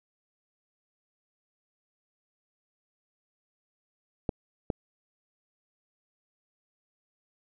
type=clicks; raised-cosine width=2 ms; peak=-14 dBFS; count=2; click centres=4.292 / 4.702 s; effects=none